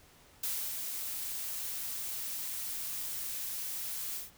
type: noise with ADSR envelope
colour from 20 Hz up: blue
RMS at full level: -34 dBFS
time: 0.43-4.31 s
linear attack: 6 ms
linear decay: 290 ms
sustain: -4 dB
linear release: 150 ms
effects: pink hiss -60 dBFS RMS until 4.37 s